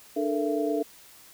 sine tone cluster, 297.1 / 436 / 465 / 671 Hz, D4 / A4 / A#4 / E5, +20 / -16 / -4 / +31 cents, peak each -28 / -29 / -32 / -31 dBFS, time 0.16-0.83 s, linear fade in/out 10 ms, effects white hiss -52 dBFS RMS until 1.33 s

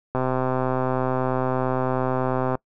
click train, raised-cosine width 1 ms, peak -10 dBFS, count 311, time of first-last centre 0.15-2.553 s, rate 129 Hz, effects noise-tail reverb RT60 0.1 s tail -24 dB re dry

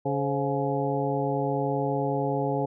harmonic tone with a mistuned harmonic, 140.8 Hz, C#3, 27 cents sharp, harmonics 1 / 2 / 3 / 4 / 5 / 6, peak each -30 / -31 / -30 / -31 / -34 / -32 dBFS, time 0.05-2.66 s, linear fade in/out 10 ms, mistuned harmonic 4, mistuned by -100 cents, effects none

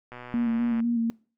click train, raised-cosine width 0.5 ms, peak -26 dBFS, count 85, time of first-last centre 0.12-0.803 s, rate 123 Hz
sine tone with vibrato, 233.1 Hz, A#3, in tune, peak -22 dBFS, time 0.34-1.1 s, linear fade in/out 0 ms, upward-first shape square, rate 4 Hz, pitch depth 27 cents each way
effects noise-tail reverb RT60 0.4 s tail -24 dB re dry

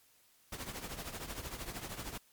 pink noise with tremolo, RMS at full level -40 dBFS, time 0.52-2.18 s, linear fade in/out 5 ms, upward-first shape triangle, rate 13 Hz, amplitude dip 75%, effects white hiss -67 dBFS RMS until 2.32 s + MP3 96 kbps

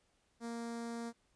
sawtooth tone with notch filter, 233.1 Hz, A#3, in tune, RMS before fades -42 dBFS, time 0.4-1.13 s, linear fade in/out 50 ms, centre 2800 Hz, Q 1.2, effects pink hiss -75 dBFS RMS until 1.35 s + resampled to 22050 Hz

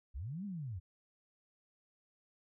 sine linear two-way sweep, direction up then down, 49.89 to 209.9 to 79.3 Hz, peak -39 dBFS, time 0.14-0.8 s, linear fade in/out 20 ms, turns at 0.45 s, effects none

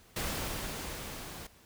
pink noise with level ramp, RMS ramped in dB -34 to -45 dBFS, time 0.16-1.47 s, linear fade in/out 5 ms, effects pink hiss -60 dBFS RMS until 1.65 s

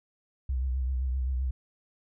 sine tone with vibrato, 64.4 Hz, C2, 27 cents flat, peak -26 dBFS, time 0.49-1.51 s, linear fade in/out 5 ms, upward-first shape triangle, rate 7.7 Hz, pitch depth 79 cents each way, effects none

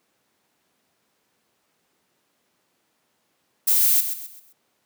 violet noise with echo, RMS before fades -18 dBFS, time 3.67-4.01 s, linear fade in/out 10 ms, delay 130 ms, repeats 4, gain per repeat -9 dB, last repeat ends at 4.53 s, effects pink hiss -69 dBFS RMS until 4.85 s + high-pass 200 Hz 12 dB/octave

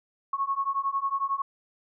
sine beating tone pair, 1093 / 1104 Hz, C#6 / C#6, -25 / -7 cents, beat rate 11 Hz, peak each -29 / -28 dBFS, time 0.33-1.42 s, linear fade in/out 5 ms, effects none

